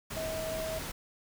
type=tone in noise; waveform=sine; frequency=640 Hz; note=D#5; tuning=49 cents sharp; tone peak=-34 dBFS; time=0.16-0.79 s; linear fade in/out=10 ms; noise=pink; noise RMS=-39 dBFS; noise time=0.1-0.92 s; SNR=+2 dB; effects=none